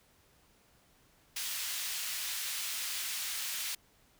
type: high-pass noise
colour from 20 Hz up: pink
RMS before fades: -37 dBFS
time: 1.36-3.75 s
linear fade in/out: 5 ms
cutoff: 2500 Hz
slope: 12 dB/octave
effects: pink hiss -66 dBFS RMS until 4.19 s